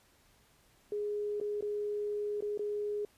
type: tone with dropouts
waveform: sine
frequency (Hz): 415.3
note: G#4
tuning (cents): 0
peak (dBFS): -32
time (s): 0.92-3.05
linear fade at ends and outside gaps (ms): 2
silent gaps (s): 1.401-1.412 / 1.609-1.624 / 2.407-2.423 / 2.576-2.593
effects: pink hiss -66 dBFS RMS until 3.17 s + resampled to 32000 Hz